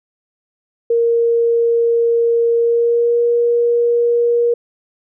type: tone with pitch glide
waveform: sine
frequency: 466.2 to 473.8 Hz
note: A#4 to A#4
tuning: 0 to +28 cents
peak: -11 dBFS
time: 0.9-4.54 s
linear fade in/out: 5 ms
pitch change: +28 cents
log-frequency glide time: 2.56-3.21 s
effects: none